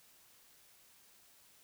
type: silence
effects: white hiss -64 dBFS RMS until 1.63 s